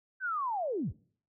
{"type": "linear sweep", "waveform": "sine", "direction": "down", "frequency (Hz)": [1568, 41.08], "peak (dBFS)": -30, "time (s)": [0.2, 0.93], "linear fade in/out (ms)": 50, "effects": ["noise-tail reverb RT60 0.5 s tail -22 dB re dry"]}